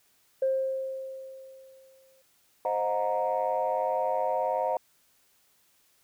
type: tone with exponential decay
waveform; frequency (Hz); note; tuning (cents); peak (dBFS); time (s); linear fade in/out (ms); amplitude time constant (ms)
sine; 530; C5; +22; -21; 0.42-2.22; 5; 390
type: chord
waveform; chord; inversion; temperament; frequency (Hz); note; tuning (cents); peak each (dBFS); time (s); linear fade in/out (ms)
sine; C half-diminished seventh; none; equal with one note detuned; 523.3 / 622.3 / 723.9 / 932.3; C5 / Eb5 / Gb5 / Bb5; 0 / 0 / -38 / 0; -30; 2.65-4.77; 2
effects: tanh soft clip ceiling -17 dBFS + white hiss -66 dBFS RMS until 6.03 s